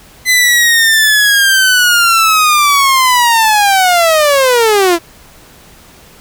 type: linear sweep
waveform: sawtooth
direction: down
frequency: 2032 to 327.7 Hz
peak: -3 dBFS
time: 0.25-4.99 s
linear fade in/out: 50 ms
effects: pink hiss -40 dBFS RMS until 6.2 s